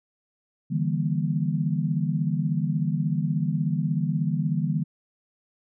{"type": "chord", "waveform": "sine", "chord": "E half-diminished seventh", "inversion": "third", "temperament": "just", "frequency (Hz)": [148.33, 164.81, 197.78, 237.3], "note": ["D3", "E3", "G3", "Bb3"], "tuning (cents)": [18, 0, 16, 31], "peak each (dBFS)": [-26, -26, -30, -32], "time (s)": [0.7, 4.84], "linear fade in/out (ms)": 20, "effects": []}